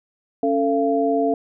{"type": "tone cluster", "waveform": "sine", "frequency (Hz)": [277.9, 446.1, 684], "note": ["C#4", "A4", "F5"], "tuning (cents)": [4, 24, -36], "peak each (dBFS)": -21, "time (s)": [0.43, 1.34], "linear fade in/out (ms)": 2, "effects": []}